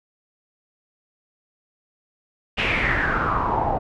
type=noise with low-pass filter sweep; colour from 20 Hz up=pink; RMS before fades=-22 dBFS; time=2.57-3.79 s; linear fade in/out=20 ms; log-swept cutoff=2800 to 720 Hz; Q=5.9; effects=none